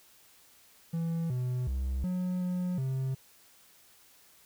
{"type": "tone with pitch steps", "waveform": "triangle", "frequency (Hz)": [165.9, 125.5, 65.2, 181.8, 180.4, 132.2], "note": ["E3", "B2", "C2", "F#3", "F#3", "C3"], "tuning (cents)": [11, 28, -5, -30, -44, 18], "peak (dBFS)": -27, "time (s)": [0.93, 3.15], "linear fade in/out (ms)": 10, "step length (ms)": 370, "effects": ["white hiss -60 dBFS RMS until 4.45 s"]}